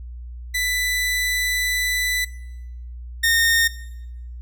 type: tone pair in turn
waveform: sawtooth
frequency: 1990 / 1836.5 Hz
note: B6 / A#6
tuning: +13 / -26 cents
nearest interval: minor second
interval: 139 cents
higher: first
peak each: -17 / -12 dBFS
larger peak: second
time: 0.54-2.25 / 3.23-3.68 s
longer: first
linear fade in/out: 10 ms
effects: noise-tail reverb RT60 0.9 s tail -19 dB re dry + added 60 Hz sine -32 dBFS peak until 4.41 s